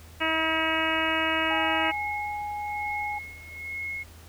harmonic tone, 320.4 Hz, E4, 49 cents flat, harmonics 1 / 2 / 3 / 4 / 5 / 6 / 7 / 8 / 9, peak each -32 / -32 / -32 / -32 / -32 / -32 / -32 / -32 / -32 dBFS, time 0.2-1.92 s, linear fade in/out 20 ms
sine tone, 830.6 Hz, G#5, in tune, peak -30 dBFS, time 1.5-3.19 s, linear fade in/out 10 ms
sine tone with tremolo, 2169 Hz, C#7, 38 cents flat, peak -30 dBFS, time 1.82-4.04 s, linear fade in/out 20 ms, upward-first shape sine, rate 1.1 Hz, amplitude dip 80%
effects added 81 Hz sine -47 dBFS peak until 4.28 s + pink hiss -52 dBFS RMS until 4.28 s

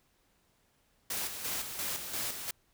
white noise with tremolo, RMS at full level -35 dBFS, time 1.1-2.51 s, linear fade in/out 5 ms, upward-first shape square, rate 2.9 Hz, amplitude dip 50%, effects pink hiss -71 dBFS RMS until 2.73 s

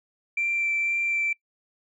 sine tone with vibrato, 2349 Hz, D7, in tune, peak -22 dBFS, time 0.37-1.33 s, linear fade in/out 5 ms, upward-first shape sine, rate 2 Hz, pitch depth 9 cents each way, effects noise-tail reverb RT60 0.1 s tail -24 dB re dry + tanh soft clip ceiling -18 dBFS

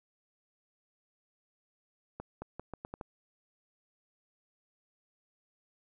accelerating click train, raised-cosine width 1 ms, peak -26 dBFS, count 7, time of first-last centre 2.2-3.012 s, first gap 220 ms, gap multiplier 0.8, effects none

